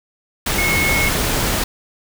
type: tone in noise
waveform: sine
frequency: 2183 Hz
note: C#7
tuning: 27 cents flat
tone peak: -17 dBFS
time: 0.58-1.09 s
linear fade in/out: 5 ms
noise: pink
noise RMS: -19 dBFS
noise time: 0.46-1.64 s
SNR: -1 dB
effects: none